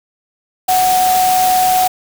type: tone in noise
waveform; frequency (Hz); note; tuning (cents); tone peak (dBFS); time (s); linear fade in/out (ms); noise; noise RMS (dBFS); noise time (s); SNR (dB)
sine; 740; F#5; 0; -10; 0.68-1.88; 10; white; -20; 0.68-1.88; +7
effects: none